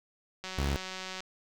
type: click train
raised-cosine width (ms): 0.2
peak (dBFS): -22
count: 144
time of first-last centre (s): 0.44-1.205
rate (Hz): 187
type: tone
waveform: sawtooth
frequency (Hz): 69.8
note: C#2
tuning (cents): +13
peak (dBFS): -24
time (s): 0.58-0.76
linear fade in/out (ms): 0
effects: none